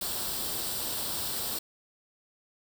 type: noise with comb filter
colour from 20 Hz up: white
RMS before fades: -33 dBFS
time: 0.01-1.59 s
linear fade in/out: 5 ms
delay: 0.23 ms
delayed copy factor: +0.6
effects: none

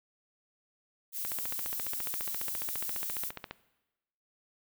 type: noise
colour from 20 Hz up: violet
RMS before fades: -36 dBFS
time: 1.12-3.32 s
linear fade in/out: 50 ms
type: click train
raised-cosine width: 0.3 ms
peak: -22 dBFS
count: 34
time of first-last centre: 1.25-3.51 s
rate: 14.6 Hz
effects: noise-tail reverb RT60 1.0 s tail -18 dB re dry

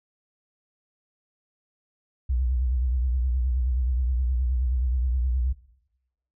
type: tone with vibrato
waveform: sine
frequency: 62.6 Hz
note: B1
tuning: 24 cents sharp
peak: -21 dBFS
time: 2.29-5.53 s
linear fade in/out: 10 ms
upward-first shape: triangle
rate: 9.5 Hz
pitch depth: 130 cents each way
effects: noise-tail reverb RT60 0.9 s tail -19 dB re dry

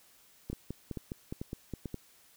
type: two click trains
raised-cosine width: 3 ms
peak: -24 / -24 dBFS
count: 4 / 8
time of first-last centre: 0.53-1.857 / 0.5-1.943 s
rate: 2.26 / 4.85 Hz
effects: white hiss -62 dBFS RMS until 2.36 s

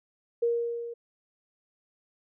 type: tone with level ramp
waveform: sine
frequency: 469.8 Hz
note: A#4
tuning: 13 cents sharp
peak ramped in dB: -21 to -36 dBFS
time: 0.42-0.94 s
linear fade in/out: 10 ms
effects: none

